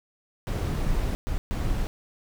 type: noise bursts at uneven times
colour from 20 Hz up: brown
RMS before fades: -26 dBFS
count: 3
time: 0.47-1.15 / 1.27-1.38 / 1.51-1.87 s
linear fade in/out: 0 ms
effects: none